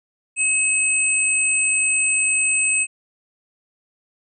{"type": "tone pair together", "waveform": "sine", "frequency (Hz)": [2569, 8151], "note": ["E7", "C9"], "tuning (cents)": [-45, -46], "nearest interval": "octave + minor sixth", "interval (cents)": 1999, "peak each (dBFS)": -19, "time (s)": [0.36, 2.87], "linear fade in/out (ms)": 50, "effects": []}